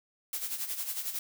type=noise with tremolo; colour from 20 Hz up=blue; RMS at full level=-33 dBFS; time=0.33-1.19 s; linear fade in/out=2 ms; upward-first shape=sine; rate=11 Hz; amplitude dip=65%; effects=none